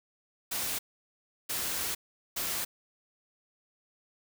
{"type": "noise bursts at uneven times", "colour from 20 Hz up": "white", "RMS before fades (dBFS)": -33, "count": 3, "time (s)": [[0.51, 0.79], [1.49, 1.95], [2.36, 2.65]], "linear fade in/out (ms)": 10, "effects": []}